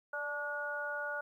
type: harmonic tone with a mistuned harmonic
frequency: 289.8 Hz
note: D4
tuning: 23 cents flat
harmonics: 2 / 3 / 4 / 5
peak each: -41 / -45 / -48 / -37 dBFS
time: 0.13-1.21 s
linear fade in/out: 5 ms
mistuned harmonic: 2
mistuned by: +21 cents
effects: 12-bit